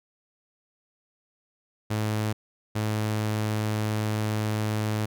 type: tone pair in turn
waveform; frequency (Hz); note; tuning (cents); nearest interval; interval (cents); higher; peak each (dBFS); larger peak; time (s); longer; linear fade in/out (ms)
sawtooth; 107.4 / 107.4; A2 / A2; -41 / -41; unison; 0; neither; -21; neither; 1.9-2.33 / 2.75-5.06; second; 10
effects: none